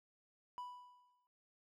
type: tone with exponential decay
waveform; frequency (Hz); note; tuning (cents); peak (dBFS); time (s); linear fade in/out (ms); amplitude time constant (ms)
triangle; 987.8; B5; 0; -40; 0.58-1.27; 0; 150
effects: noise-tail reverb RT60 0.5 s tail -25 dB re dry